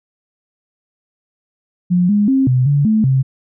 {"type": "tone with pitch steps", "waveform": "sine", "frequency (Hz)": [178.3, 206.3, 267, 127.2, 143.1, 217.5, 132.7], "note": ["F3", "G#3", "C4", "C3", "D3", "A3", "C3"], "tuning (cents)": [36, -11, 35, -48, -45, -20, 25], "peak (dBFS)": -10, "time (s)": [1.9, 3.23], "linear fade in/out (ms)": 20, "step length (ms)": 190, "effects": []}